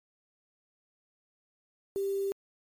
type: tone with quantisation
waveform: sine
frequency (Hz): 393.6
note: G4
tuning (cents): +7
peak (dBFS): -28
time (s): 1.96-2.32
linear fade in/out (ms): 0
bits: 8
effects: MP3 96 kbps